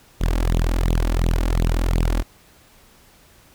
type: tone with flanger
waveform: sawtooth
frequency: 41.81 Hz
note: E1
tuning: 25 cents sharp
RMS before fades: -19 dBFS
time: 0.2-2.23 s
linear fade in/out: 20 ms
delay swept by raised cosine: 0.27 to 3.67 ms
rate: 2.8 Hz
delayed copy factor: +1
effects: pink hiss -52 dBFS RMS until 3.54 s